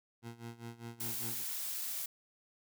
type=tone with tremolo; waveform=20% pulse; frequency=117 Hz; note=A#2; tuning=7 cents sharp; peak=-37 dBFS; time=0.22-1.44 s; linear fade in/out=50 ms; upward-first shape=sine; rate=5 Hz; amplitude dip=85%
type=noise; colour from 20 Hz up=blue; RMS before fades=-39 dBFS; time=1-2.06 s; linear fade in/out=5 ms
effects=none